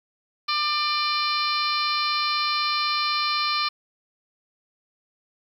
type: harmonic tone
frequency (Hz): 596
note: D5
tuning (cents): +25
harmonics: 2 / 3 / 4 / 5 / 6 / 7 / 8 / 9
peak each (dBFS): -25 / -37 / -29 / -34 / -34 / -28 / -32 / -36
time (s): 0.48-3.69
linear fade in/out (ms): 10
effects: 9-bit